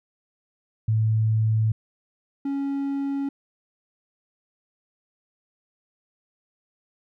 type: tone pair in turn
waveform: sine / triangle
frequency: 110 / 277.7 Hz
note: A2 / C#4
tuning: 0 / +3 cents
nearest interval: octave + major third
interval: 1603 cents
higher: second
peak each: -18 / -22 dBFS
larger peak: first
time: 0.88-1.72 / 2.45-3.29 s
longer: neither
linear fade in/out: 5 ms
effects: none